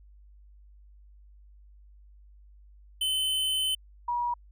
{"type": "tone pair in turn", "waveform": ["square", "sine"], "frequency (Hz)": [3050, 961.2], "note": ["G7", "B5"], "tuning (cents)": [-48, -47], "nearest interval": "octave + minor sixth", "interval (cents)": 1999, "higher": "first", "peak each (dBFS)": -26, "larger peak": "neither", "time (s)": [[3.01, 3.75], [4.08, 4.34]], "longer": "first", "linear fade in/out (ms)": 5, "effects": ["added 50 Hz sine -51 dBFS peak until 4.51 s"]}